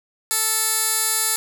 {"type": "tone with band-pass filter", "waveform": "15% pulse", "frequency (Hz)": 440, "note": "A4", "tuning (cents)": 0, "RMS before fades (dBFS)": -21, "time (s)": [0.31, 1.36], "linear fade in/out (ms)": 0, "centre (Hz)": 11000, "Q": 1.4, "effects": []}